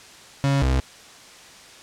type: tone pair in turn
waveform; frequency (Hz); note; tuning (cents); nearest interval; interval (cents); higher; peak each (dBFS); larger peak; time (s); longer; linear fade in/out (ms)
35% pulse; 138.59 / 65.41; C#3 / C2; 0 / 0; octave + minor second; 1300; first; -16; neither; 0.44-0.62 / 0.62-0.8; neither; 0
effects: white hiss -45 dBFS RMS until 1.82 s + low-pass 7000 Hz 12 dB/octave